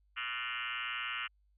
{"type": "tone with frequency modulation", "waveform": "sine", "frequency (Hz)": 2101, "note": "C7", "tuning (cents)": 7, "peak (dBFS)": -35, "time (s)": [0.16, 1.28], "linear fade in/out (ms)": 20, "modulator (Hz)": 121, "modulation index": 7.3, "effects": ["added 50 Hz sine -67 dBFS peak until 1.57 s"]}